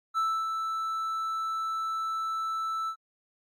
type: tone with ADSR envelope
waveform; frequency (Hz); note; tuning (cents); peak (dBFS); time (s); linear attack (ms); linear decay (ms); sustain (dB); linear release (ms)
triangle; 1320; E6; +2; -22; 0.14-2.96; 37; 280; -5; 76
effects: AAC 64 kbps